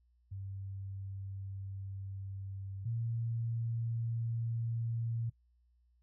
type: tone pair in turn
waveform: sine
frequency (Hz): 97.3 / 115.42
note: G2 / A#2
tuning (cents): -12 / -17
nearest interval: minor third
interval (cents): 295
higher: second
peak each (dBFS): -40 / -33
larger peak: second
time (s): 0.31-2.85 / 2.85-5.3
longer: first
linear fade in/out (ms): 10
effects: noise-tail reverb RT60 0.1 s tail -21 dB re dry + added 60 Hz sine -67 dBFS peak until 6.02 s